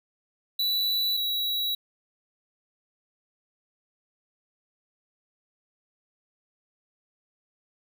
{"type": "tone pair in turn", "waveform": "square", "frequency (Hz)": [3951, 3890], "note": ["B7", "B7"], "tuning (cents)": [0, -27], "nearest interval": "unison", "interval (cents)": 27, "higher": "first", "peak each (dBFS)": [-24, -26], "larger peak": "first", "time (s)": [[0.59, 1.17], [1.17, 1.75]], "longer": "neither", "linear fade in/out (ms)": 5, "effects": []}